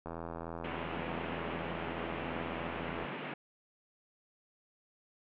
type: click train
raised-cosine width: 1 ms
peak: -27 dBFS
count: 250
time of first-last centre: 0.06-3.049 s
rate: 83.3 Hz
type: band-pass noise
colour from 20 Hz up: pink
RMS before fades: -41 dBFS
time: 0.64-3.34 s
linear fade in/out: 5 ms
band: 140 to 3000 Hz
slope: 48 dB/octave
effects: none